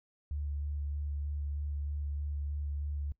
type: tone with vibrato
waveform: sine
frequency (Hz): 72.6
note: D2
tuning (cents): -19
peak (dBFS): -33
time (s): 0.31-3.12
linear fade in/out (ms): 0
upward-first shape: square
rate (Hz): 3.2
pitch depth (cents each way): 12
effects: noise-tail reverb RT60 0.1 s tail -23 dB re dry